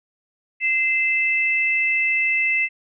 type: tone pair together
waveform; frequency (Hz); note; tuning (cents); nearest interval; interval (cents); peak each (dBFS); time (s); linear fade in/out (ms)
sine; 2071 / 2637; C7 / E7; -18 / 0; major third; 418; -20; 0.6-2.69; 50
effects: none

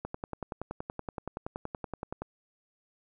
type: click train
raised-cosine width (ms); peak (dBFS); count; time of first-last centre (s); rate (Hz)
1; -21; 24; 0.05-2.22; 10.6
effects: none

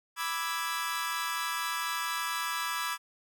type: chord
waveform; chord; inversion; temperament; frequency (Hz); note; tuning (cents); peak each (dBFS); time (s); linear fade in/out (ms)
sawtooth; E dominant seventh; second; equal; 987.8 / 1174.7 / 1318.5 / 1661.2; B5 / D6 / E6 / G#6; 0 / 0 / 0 / 0; -33; 0.16-2.98; 50
effects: none

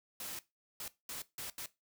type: noise bursts at uneven times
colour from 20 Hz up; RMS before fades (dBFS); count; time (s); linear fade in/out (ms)
white; -43; 5; 0.2-0.39 / 0.8-0.88 / 1.09-1.22 / 1.38-1.5 / 1.58-1.66; 2
effects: noise-tail reverb RT60 0.2 s tail -17 dB re dry

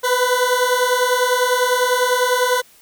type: beating tone pair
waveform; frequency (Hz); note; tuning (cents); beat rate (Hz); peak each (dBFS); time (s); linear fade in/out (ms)
20% pulse; 493.9 / 503.9; B4 / B4; 0 / +35; 10; -13; 0.03-2.62; 20
effects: white hiss -50 dBFS RMS until 2.81 s

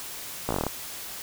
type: slowing click train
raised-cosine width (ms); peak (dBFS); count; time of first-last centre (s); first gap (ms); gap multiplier
1; -12; 9; 0.49-0.666; 16; 1.09
effects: white hiss -38 dBFS RMS until 1.22 s

